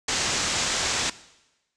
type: low-pass noise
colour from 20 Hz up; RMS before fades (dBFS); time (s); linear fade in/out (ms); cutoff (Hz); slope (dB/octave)
white; -26; 0.08-1.1; 5; 7700; 48
effects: noise-tail reverb RT60 1.0 s tail -18 dB re dry